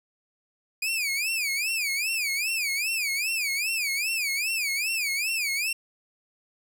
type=tone with vibrato; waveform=sawtooth; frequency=2423 Hz; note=D#7; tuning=47 cents flat; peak=-22 dBFS; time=0.82-5.73 s; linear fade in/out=5 ms; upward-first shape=sine; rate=2.5 Hz; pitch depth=200 cents each way; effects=none